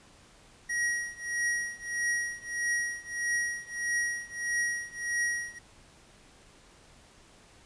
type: tone with tremolo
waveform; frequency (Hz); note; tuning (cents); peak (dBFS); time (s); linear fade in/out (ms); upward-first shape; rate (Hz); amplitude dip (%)
square; 1900; A#6; +33; -26; 0.69-5.59; 10; triangle; 1.6; 95
effects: pink hiss -57 dBFS RMS until 7.65 s + resampled to 22050 Hz